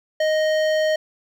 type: tone with hard clipping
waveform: triangle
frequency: 622.3 Hz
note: D#5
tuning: in tune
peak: -19 dBFS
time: 0.2-0.96 s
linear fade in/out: 5 ms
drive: 18 dB
effects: none